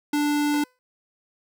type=tone; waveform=square; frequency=293.7 Hz; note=D4; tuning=in tune; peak=-21 dBFS; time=0.13-0.64 s; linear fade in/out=5 ms
type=tone with exponential decay; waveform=15% pulse; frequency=504 Hz; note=B4; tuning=35 cents sharp; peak=-28 dBFS; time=0.54-0.79 s; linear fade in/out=0 ms; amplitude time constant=53 ms
effects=none